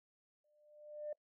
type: tone with exponential growth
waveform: sine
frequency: 598 Hz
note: D5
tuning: 31 cents sharp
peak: -37 dBFS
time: 0.44-1.13 s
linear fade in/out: 5 ms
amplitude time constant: 150 ms
effects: noise-tail reverb RT60 0.1 s tail -23 dB re dry + tanh soft clip ceiling -34 dBFS